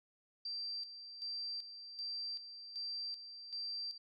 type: tone with tremolo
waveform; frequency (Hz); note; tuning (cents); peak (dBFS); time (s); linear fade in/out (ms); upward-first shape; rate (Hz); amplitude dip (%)
sine; 4699; D8; 0; -39; 0.45-3.98; 5; square; 1.3; 65
effects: none